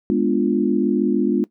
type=chord; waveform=sine; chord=G# diminished seventh; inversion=none; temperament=equal; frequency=207.7 / 246.9 / 293.7 / 349.2 Hz; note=G#3 / B3 / D4 / F4; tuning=0 / 0 / 0 / 0 cents; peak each=-21 dBFS; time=0.1-1.44 s; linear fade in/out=0 ms; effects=noise-tail reverb RT60 0.1 s tail -19 dB re dry